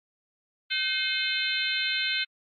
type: harmonic tone with a mistuned harmonic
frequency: 512 Hz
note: C5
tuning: 38 cents flat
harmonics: 3 / 4 / 5 / 6 / 7 / 8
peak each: -32 / -32 / -32 / -32 / -32 / -32 dBFS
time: 0.7-2.25 s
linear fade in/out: 20 ms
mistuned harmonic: 4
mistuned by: +68 cents
effects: MP3 32 kbps